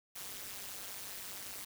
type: noise with amplitude modulation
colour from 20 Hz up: white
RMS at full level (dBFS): -41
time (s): 0.15-1.65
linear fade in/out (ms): 10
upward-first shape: sine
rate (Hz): 196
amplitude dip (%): 100
effects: none